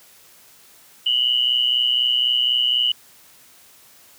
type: tone pair together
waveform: sine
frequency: 2889 / 3013 Hz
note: F#7 / F#7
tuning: -42 / +31 cents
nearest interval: minor second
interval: 73 cents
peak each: -19 dBFS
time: 1.06-2.92 s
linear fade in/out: 5 ms
effects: white hiss -50 dBFS RMS until 4.18 s + high-pass 60 Hz 12 dB/octave